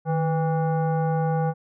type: tone with frequency modulation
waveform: sine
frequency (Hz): 155.56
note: D#3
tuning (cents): 0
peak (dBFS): -20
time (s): 0.05-1.54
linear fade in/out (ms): 50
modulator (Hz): 651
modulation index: 0.92
effects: none